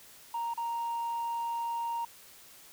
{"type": "tone with dropouts", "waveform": "sine", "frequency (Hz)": 932.3, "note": "A#5", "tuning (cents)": 0, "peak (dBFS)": -29, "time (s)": [0.34, 2.05], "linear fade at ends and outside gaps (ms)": 5, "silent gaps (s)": [0.538, 0.575], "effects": ["tanh soft clip ceiling -29 dBFS", "white hiss -54 dBFS RMS until 2.72 s"]}